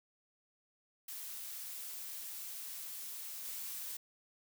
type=noise with level steps; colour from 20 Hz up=blue; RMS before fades=-45 / -43 dBFS; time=1.08-3.97 s; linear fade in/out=5 ms; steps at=3.45 s; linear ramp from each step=2 ms; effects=none

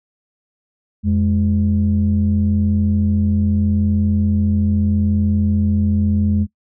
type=tone pair together; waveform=sine; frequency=87.3 / 208.1 Hz; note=F2 / G#3; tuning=0 / +4 cents; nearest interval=octave + minor third; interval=1504 cents; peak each=-15 dBFS; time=1.03-6.47 s; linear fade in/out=50 ms; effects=noise-tail reverb RT60 0.1 s tail -21 dB re dry + tanh soft clip ceiling -7 dBFS

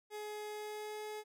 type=tone with pitch glide; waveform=30% pulse; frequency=421.5 to 425.4 Hz; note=G#4 to G#4; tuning=+26 to +42 cents; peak=-39 dBFS; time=0.1-1.24 s; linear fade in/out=50 ms; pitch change=+16 cents; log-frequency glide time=0.48-1.05 s; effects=none

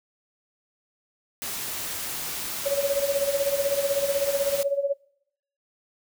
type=noise; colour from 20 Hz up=white; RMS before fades=-32 dBFS; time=1.42-4.63 s; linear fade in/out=0 ms
type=tone with tremolo; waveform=sine; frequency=560 Hz; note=C#5; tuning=18 cents sharp; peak=-19 dBFS; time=2.65-4.94 s; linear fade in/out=20 ms; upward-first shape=sine; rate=16 Hz; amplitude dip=80%
effects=noise-tail reverb RT60 0.7 s tail -23 dB re dry

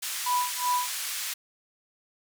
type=band-pass noise; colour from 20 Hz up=white; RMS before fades=-33 dBFS; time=0.02-1.34 s; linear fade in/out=10 ms; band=1400 to 12000 Hz; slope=12 dB/octave
type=tone with tremolo; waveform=sine; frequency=987.8 Hz; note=B5; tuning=in tune; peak=-22 dBFS; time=0.26-0.92 s; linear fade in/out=5 ms; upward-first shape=sine; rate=2.7 Hz; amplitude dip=100%
effects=none

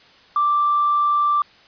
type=tone with tanh clipping; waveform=triangle; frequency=1174.7 Hz; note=D6; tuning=in tune; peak=-15 dBFS; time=0.36-1.42 s; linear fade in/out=2 ms; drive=4 dB; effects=white hiss -50 dBFS RMS until 1.67 s + resampled to 11025 Hz

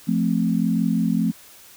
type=chord; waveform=sine; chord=F major; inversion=none; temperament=equal; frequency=174.61 / 220 / 261.6 Hz; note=F3 / A3 / C4; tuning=0 / 0 / 0 cents; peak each=-22 / -21 / -24 dBFS; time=0.07-1.32 s; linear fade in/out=20 ms; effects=white hiss -47 dBFS RMS until 1.76 s

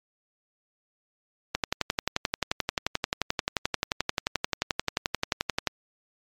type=click train; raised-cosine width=0.2 ms; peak=-7 dBFS; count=48; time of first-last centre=1.55-5.673 s; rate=11.4 Hz; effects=MP3 96 kbps

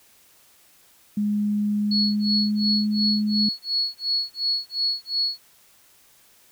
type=tone with pitch glide; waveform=sine; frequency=207.7 to 211 Hz; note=G#3 to G#3; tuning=0 to +28 cents; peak=-20 dBFS; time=1.17-3.49 s; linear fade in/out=5 ms; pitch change=+28 cents; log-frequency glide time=1.78-2.88 s
type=tone with tremolo; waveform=sine; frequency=4366 Hz; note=C#8; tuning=27 cents flat; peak=-19 dBFS; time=1.91-5.4 s; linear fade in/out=5 ms; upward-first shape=sine; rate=2.8 Hz; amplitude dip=100%
effects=white hiss -56 dBFS RMS until 6.51 s

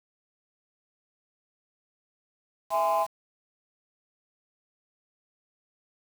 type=chord; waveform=sine; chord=E augmented; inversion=none; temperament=just; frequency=659.3 / 824.1 / 1030.1 Hz; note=E5 / G#5 / B#5; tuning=0 / -14 / -27 cents; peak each=-25 dBFS; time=2.7-3.07 s; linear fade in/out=50 ms; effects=tanh soft clip ceiling -18 dBFS + 7-bit

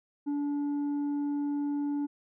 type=tone with tanh clipping; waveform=sine; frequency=288.6 Hz; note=D4; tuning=30 cents flat; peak=-29 dBFS; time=0.26-2.07 s; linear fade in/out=20 ms; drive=4 dB; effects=none

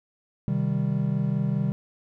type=chord; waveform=triangle; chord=C minor; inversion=none; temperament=equal; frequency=130.81 / 155.56 / 196 Hz; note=C3 / Eb3 / G3; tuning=0 / 0 / 0 cents; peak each=-25 dBFS; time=0.48-1.72 s; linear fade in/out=0 ms; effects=none

